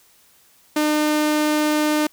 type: tone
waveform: sawtooth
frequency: 302.6 Hz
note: D#4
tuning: 48 cents flat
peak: -13 dBFS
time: 0.76-2.07 s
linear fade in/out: 5 ms
effects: white hiss -55 dBFS RMS until 2.12 s